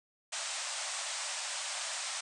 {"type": "band-pass noise", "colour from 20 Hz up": "white", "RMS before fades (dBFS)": -38, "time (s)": [0.32, 2.21], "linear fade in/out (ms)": 10, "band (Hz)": [560, 9000], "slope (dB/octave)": 96, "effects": []}